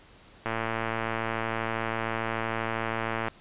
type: click train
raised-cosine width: 0.5 ms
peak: -14 dBFS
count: 320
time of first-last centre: 0.46-3.283 s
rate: 113 Hz
effects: pink hiss -54 dBFS RMS until 3.4 s + resampled to 8000 Hz